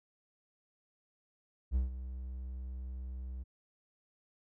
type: tone with ADSR envelope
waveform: triangle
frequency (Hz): 63.6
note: C2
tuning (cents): -48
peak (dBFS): -24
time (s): 1.71-3.44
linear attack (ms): 46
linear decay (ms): 140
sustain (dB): -13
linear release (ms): 19
effects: none

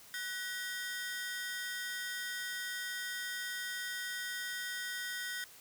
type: ring-modulated tone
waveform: sawtooth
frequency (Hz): 1700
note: G#6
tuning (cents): +40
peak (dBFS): -31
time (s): 0.14-5.44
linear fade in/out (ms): 0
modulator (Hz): 210
effects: white hiss -56 dBFS RMS until 5.6 s

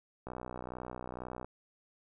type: click train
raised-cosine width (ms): 1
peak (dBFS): -27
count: 74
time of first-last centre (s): 0.27-1.446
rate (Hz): 62.1
effects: none

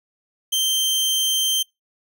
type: tone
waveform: sawtooth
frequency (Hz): 3136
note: G7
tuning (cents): 0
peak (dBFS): -15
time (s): 0.52-1.63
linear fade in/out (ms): 10
effects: noise-tail reverb RT60 0.2 s tail -26 dB re dry

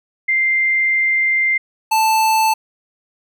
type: tone pair in turn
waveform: sine / square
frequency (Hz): 2093 / 880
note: C7 / A5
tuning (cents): 0 / 0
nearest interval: octave + minor third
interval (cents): 1500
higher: first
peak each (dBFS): -13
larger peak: neither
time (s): 0.28-1.58 / 1.91-2.54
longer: first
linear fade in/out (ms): 10
effects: none

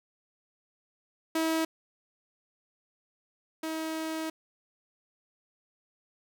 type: tone pair in turn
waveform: sawtooth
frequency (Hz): 322.3 / 319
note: E4 / D#4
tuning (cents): -39 / +43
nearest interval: unison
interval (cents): 18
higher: first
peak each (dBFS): -22 / -28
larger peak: first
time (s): 1.35-1.65 / 3.63-4.3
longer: second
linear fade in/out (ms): 5
effects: none

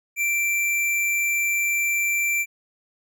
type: tone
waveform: square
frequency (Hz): 2349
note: D7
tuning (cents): 0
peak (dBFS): -21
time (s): 0.16-2.46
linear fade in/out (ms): 50
effects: none

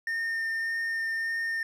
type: tone with vibrato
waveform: triangle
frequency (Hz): 1819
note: A#6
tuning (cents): -43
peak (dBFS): -26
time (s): 0.07-1.63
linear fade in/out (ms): 2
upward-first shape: sine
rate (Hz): 1.7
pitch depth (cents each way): 9
effects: none

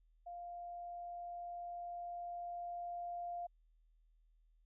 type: tone with level ramp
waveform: sine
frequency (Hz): 698.5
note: F5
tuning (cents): 0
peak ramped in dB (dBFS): -45 to -40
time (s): 0.26-3.47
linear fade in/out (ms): 10
effects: added 40 Hz sine -67 dBFS peak until 4.65 s

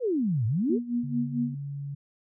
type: exponential two-way sweep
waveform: sine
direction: down then up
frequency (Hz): 534 to 103.83 to 484.3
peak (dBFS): -23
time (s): 0-0.79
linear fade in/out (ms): 50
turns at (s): 0.46
type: tone with tremolo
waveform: sine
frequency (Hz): 240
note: B3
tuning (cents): -49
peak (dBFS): -23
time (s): 0.69-1.55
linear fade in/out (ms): 10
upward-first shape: sine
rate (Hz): 4.5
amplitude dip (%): 80
type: tone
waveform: sine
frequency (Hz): 141.3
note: C#3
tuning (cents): +34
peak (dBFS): -32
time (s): 1.03-1.95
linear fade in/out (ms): 10
effects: none

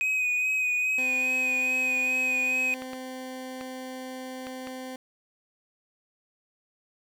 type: tone with vibrato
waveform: triangle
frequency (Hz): 2504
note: D#7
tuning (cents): +10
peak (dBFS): -22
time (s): 0.01-2.74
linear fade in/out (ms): 0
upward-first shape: sine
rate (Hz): 2.4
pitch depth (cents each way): 27
type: tone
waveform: 20% pulse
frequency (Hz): 258.1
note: C4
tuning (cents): -23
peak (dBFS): -31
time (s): 0.98-4.96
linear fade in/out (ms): 2
type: clicks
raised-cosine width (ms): 0.3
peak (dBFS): -23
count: 5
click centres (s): 2.821 / 2.933 / 3.611 / 4.469 / 4.672
effects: none

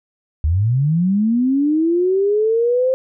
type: linear sweep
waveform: sine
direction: up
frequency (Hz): 70.9 to 526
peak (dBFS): -13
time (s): 0.44-2.94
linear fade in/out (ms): 0
effects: none

